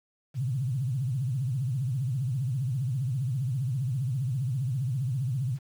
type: tone with vibrato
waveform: sine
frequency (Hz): 129.2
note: C3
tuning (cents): -21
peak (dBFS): -26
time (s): 0.34-5.59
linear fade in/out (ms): 50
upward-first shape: triangle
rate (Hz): 15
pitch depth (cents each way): 260
effects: 9-bit